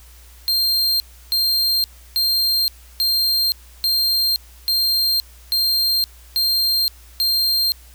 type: tone bursts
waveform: 45% pulse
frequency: 4186 Hz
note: C8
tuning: in tune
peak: -15 dBFS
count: 9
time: 0.48-7.72 s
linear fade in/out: 0 ms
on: 520 ms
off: 320 ms
effects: added 60 Hz sine -43 dBFS peak until 7.94 s + white hiss -49 dBFS RMS until 7.94 s